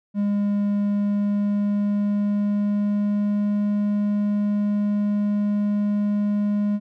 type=tone with pitch glide; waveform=triangle; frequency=203.8 to 206.2 Hz; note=G#3 to G#3; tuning=-32 to -12 cents; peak=-17 dBFS; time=0.14-6.8 s; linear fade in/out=50 ms; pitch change=+20 cents; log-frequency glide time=0.74-3.65 s; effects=none